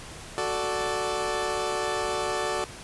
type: chord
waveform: 20% pulse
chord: D major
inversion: first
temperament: equal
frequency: 370 / 440 / 587.3 Hz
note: F#4 / A4 / D5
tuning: 0 / 0 / 0 cents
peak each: -26 dBFS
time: 0.38-2.64 s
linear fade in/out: 0 ms
effects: pink hiss -42 dBFS RMS until 2.83 s + resampled to 24000 Hz